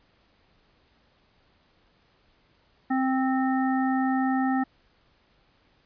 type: harmonic tone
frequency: 262.3 Hz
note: C4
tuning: 4 cents sharp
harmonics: 1 / 3 / 5 / 7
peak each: -23 / -28 / -35 / -35 dBFS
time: 2.9-4.64 s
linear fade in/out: 10 ms
effects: pink hiss -64 dBFS RMS until 5.85 s + resampled to 11025 Hz